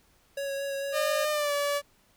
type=tone with vibrato; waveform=square; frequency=554.4 Hz; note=C#5; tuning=in tune; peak=-31 dBFS; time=0.37-1.25 s; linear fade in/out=5 ms; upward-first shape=sine; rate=4.5 Hz; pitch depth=13 cents each way
type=tone with pitch glide; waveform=sawtooth; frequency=606 to 574.3 Hz; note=D#5 to D5; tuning=-46 to -39 cents; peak=-22 dBFS; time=0.92-1.82 s; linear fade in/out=50 ms; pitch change=-93 cents; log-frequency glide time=1.31-1.53 s
effects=pink hiss -64 dBFS RMS until 2.16 s